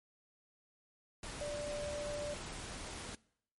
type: tone in noise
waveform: sine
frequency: 587.3 Hz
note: D5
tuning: in tune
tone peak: -38 dBFS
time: 1.41-2.34 s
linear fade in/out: 2 ms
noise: pink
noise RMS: -45 dBFS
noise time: 1.23-3.15 s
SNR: +4 dB
effects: noise-tail reverb RT60 0.7 s tail -23 dB re dry + MP3 48 kbps